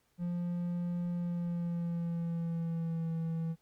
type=tone with pitch glide; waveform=triangle; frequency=174.61 to 163.86 Hz; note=F3 to E3; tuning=0 to -10 cents; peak=-30 dBFS; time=0.18-3.56 s; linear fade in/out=50 ms; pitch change=-110 cents; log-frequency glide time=1.12-3.12 s; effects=pink hiss -74 dBFS RMS until 3.61 s + Opus 48 kbps